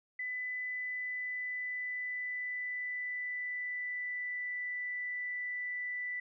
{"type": "tone with pitch glide", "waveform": "sine", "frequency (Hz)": [2000, 1980.5], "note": ["B6", "B6"], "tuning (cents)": [21, 4], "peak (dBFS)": -35, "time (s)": [0.19, 6.2], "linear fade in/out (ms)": 5, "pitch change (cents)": -17, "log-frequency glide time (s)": [0.65, 4.49], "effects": []}